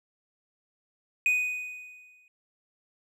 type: tone with exponential decay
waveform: triangle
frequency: 2489 Hz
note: D#7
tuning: in tune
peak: -18 dBFS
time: 1.26-2.28 s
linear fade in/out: 1 ms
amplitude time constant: 220 ms
effects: none